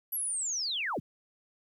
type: linear sweep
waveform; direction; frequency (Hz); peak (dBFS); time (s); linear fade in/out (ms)
sine; down; 11840 to 42.49; -30; 0.12-1; 10
effects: 11-bit